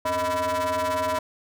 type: ring-modulated tone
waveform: 45% pulse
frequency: 181.4 Hz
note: F#3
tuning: 34 cents flat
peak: -20 dBFS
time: 0.05-1.19 s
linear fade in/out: 5 ms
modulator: 808 Hz
effects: none